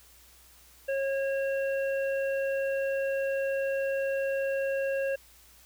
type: harmonic tone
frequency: 545 Hz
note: C#5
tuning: 29 cents flat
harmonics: 1 / 3 / 5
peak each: -27 / -37 / -41 dBFS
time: 0.88-5.16 s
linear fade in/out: 10 ms
effects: added 60 Hz sine -61 dBFS peak until 5.65 s + white hiss -57 dBFS RMS until 5.65 s